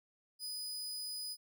sawtooth tone, 4978 Hz, D#8, in tune, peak -37 dBFS, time 0.39-1.37 s, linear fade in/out 50 ms, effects none

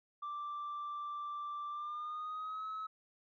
sine tone with pitch glide, 1174.7 to 1288.4 Hz, D6 to E6, 0 to -40 cents, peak -37 dBFS, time 0.22-2.87 s, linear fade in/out 10 ms, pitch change +160 cents, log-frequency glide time 1.69-2.66 s, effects tanh soft clip ceiling -37 dBFS

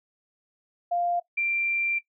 sine tone pair in turn, 698.5 / 2364 Hz, F5 / D7, 0 / +11 cents, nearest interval octave + major sixth, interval 2111 cents, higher second, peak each -23 / -23 dBFS, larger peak neither, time 0.91-1.2 / 1.37-1.99 s, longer second, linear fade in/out 10 ms, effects noise-tail reverb RT60 0.1 s tail -17 dB re dry

